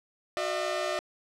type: tone cluster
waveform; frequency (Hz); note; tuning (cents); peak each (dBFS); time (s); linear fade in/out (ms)
sawtooth; 366 / 605 / 666; F#4 / D#5 / E5; -19 / -49 / +18; -32 / -27 / -30; 0.37-0.99; 0
effects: low-pass 7000 Hz 12 dB/octave